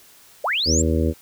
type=linear sweep; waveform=sine; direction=up; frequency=466.2 to 7630 Hz; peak=-19 dBFS; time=0.44-0.82 s; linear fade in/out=5 ms
type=harmonic tone; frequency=80.3 Hz; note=E2; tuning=45 cents flat; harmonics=1 / 2 / 3 / 4 / 5 / 6 / 7; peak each=-20 / -28 / -24 / -25 / -28 / -27 / -31 dBFS; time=0.65-1.14 s; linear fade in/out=50 ms
effects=white hiss -50 dBFS RMS until 1.21 s